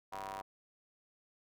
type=ring-modulated tone; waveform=sawtooth; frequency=98 Hz; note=G2; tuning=in tune; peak=-34 dBFS; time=0.12-0.42 s; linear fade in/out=10 ms; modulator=863 Hz; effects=none